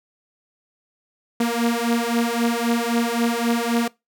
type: beating tone pair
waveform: sawtooth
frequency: 232.5 / 236.3 Hz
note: A#3 / A#3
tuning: -4 / +24 cents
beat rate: 3.8 Hz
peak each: -18 dBFS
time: 1.4-3.88 s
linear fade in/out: 5 ms
effects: noise-tail reverb RT60 0.2 s tail -22 dB re dry